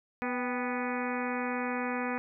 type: harmonic tone with a mistuned harmonic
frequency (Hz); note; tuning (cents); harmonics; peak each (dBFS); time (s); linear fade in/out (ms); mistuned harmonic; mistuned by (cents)
246.9; B3; 0; 1 / 2 / 3 / 4 / 5 / 6 / 7 / 8 / 9 / 10; -34 / -37 / -39 / -40 / -41 / -42 / -42 / -43 / -44 / -44; 0.22-2.18; 0; 3; +68
effects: none